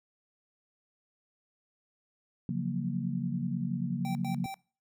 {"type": "chord", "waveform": "sine", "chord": "Gb major seventh", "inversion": "second", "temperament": "equal", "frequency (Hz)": [138.59, 174.61, 185, 233.1], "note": ["Db3", "F3", "Gb3", "Bb3"], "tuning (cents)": [0, 0, 0, 0], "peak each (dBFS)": -35, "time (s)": [2.49, 4.46], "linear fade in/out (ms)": 2}
{"type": "tone bursts", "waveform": "square", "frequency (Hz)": 778, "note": "G5", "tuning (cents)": -13, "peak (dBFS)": -38, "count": 3, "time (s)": [4.05, 4.542], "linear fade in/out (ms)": 0, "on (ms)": 100, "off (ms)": 96}
{"effects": ["noise-tail reverb RT60 0.4 s tail -24 dB re dry"]}